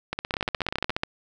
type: two click trains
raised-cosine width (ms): 0.3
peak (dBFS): -9 / -12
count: 11 / 14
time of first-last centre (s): 0.34-1.034 / 0.13-0.904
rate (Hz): 14.4 / 16.8
effects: none